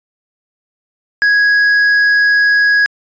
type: tone with tanh clipping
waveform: sine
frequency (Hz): 1661.2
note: G#6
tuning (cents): 0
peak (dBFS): -9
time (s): 1.22-2.86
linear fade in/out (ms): 0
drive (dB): 6
effects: resampled to 16000 Hz